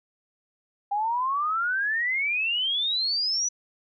sine exponential sweep, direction up, 797 to 5990 Hz, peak -23 dBFS, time 0.91-3.49 s, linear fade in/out 10 ms, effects none

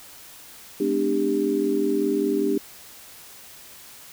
sine tone cluster, 213.1 / 258.2 / 298.3 / 396.9 Hz, G#3 / C4 / D4 / G4, +45 / -23 / +27 / +22 cents, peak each -30 / -28 / -24 / -23 dBFS, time 0.8-2.58 s, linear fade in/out 5 ms, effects white hiss -45 dBFS RMS until 4.12 s

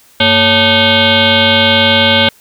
sine tone with frequency modulation, 1864.7 Hz, A#6, in tune, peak -6 dBFS, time 0.2-2.29 s, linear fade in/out 5 ms, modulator 327 Hz, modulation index 5.5, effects white hiss -46 dBFS RMS until 2.4 s

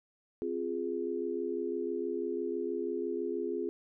sine chord, F minor, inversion second, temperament equal, 261.6 / 349.2 / 415.3 Hz, C4 / F4 / Ab4, 0 / 0 / 0 cents, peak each -39 / -35 / -35 dBFS, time 0.42-3.69 s, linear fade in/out 0 ms, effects none

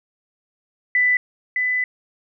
sine tone pair in turn, 1990 / 2000 Hz, B6 / B6, +13 / +21 cents, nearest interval unison, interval 8 cents, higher second, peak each -14 / -18 dBFS, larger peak first, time 0.95-1.17 / 1.56-1.84 s, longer second, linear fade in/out 2 ms, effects none

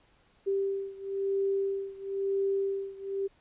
sine beating tone pair, 392 / 393 Hz, G4 / G4, 0 / +4 cents, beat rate 1 Hz, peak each -30 / -32 dBFS, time 0.46-3.28 s, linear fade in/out 20 ms, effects pink hiss -65 dBFS RMS until 3.4 s + resampled to 8000 Hz

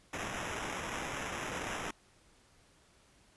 white noise with sample-and-hold, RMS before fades -39 dBFS, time 0.13-1.91 s, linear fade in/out 5 ms, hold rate 4410 Hz, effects pink hiss -65 dBFS RMS until 3.36 s + resampled to 24000 Hz

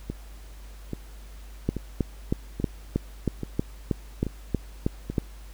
two click trains, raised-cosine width 3 ms, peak -10 / -17 dBFS, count 12 / 7, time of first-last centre 1.69-5.182 / 0.1-5.1 s, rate 3.15 / 1.2 Hz, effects added 50 Hz sine -41 dBFS peak until 5.53 s + pink hiss -53 dBFS RMS until 5.53 s

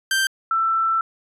sawtooth / sine tone pair in turn, 1568 / 1333.1 Hz, G6 / E6, 0 / +19 cents, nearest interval minor third, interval 281 cents, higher first, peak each -14 / -17 dBFS, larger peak first, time 0.11-0.27 / 0.51-1.01 s, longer second, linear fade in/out 2 ms, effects resampled to 32000 Hz

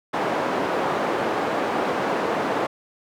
white band-pass noise, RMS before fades -24 dBFS, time 0.13-2.67 s, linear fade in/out 10 ms, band 250 to 870 Hz, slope 12 dB/octave, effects none

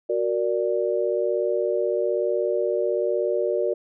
sine chord, Gb augmented, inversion none, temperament equal, 370 / 466.2 / 587.3 Hz, Gb4 / Bb4 / D5, 0 / 0 / 0 cents, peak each -25 dBFS, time 0.09-3.74 s, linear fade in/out 10 ms, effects none

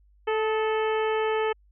harmonic tone with a mistuned harmonic, 437.6 Hz, A4, 9 cents flat, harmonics 1 / 2 / 3 / 4 / 5 / 6 / 7, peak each -24 / -30 / -34 / -36 / -38 / -40 / -41 dBFS, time 0.27-1.53 s, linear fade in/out 10 ms, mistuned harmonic 3, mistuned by -37 cents, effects added 50 Hz sine -56 dBFS peak until 1.71 s

